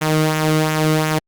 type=tone with flanger; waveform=sawtooth; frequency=155.6 Hz; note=D#3; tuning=in tune; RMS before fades=-17 dBFS; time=0.01-1.19 s; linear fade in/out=10 ms; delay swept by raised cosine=0.21 to 1.21 ms; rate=2.8 Hz; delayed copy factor=-0.5; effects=Opus 48 kbps